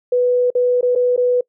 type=tone with dropouts; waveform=sine; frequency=493.9 Hz; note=B4; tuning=in tune; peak=-12 dBFS; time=0.12-1.41 s; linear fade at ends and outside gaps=5 ms; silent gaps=0.504-0.551 / 0.811-0.828 / 0.952-0.958 / 1.164-1.176 s; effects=noise-tail reverb RT60 0.1 s tail -25 dB re dry